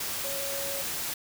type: tone in noise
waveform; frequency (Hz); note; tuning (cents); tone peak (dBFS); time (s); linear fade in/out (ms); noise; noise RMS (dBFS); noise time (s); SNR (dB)
sine; 554.4; C#5; 0; -36; 0.24-0.82; 5; white; -33; 0-1.14; -6
effects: none